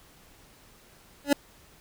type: tone with exponential growth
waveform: 25% pulse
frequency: 285 Hz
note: C#4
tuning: 48 cents sharp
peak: -11 dBFS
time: 1.24-1.33 s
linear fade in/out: 5 ms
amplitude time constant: 19 ms
effects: pink hiss -56 dBFS RMS until 1.8 s